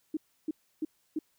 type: tone bursts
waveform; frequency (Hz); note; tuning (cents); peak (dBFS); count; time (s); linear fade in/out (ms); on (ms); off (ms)
sine; 311.1; D#4; 0; -28; 4; 0.14-1.19; 5; 30; 310
effects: white hiss -72 dBFS RMS until 1.38 s